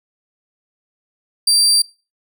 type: tone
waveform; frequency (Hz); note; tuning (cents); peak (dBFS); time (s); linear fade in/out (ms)
30% pulse; 4699; D8; 0; -8; 1.47-1.82; 5
effects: noise-tail reverb RT60 0.3 s tail -21 dB re dry